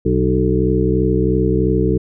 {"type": "harmonic tone with a mistuned harmonic", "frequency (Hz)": 63, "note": "B1", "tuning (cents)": 35, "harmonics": [1, 2, 3, 5, 6, 7], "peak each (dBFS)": [-20, -20, -20, -20, -20, -20], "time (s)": [0.05, 1.98], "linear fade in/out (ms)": 10, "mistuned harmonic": 5, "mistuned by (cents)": -51, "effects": []}